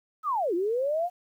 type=linear two-way sweep; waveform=sine; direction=down then up; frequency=1318.5 to 329.6 to 729 Hz; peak=-24 dBFS; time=0.23-1.1 s; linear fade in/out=50 ms; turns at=0.54 s; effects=10-bit